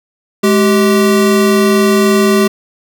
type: tone pair together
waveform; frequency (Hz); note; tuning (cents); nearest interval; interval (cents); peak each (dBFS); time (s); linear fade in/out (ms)
square; 210.5 / 387.7; G#3 / G4; +24 / -19; major seventh; 1057; -11; 0.43-2.48; 10
effects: none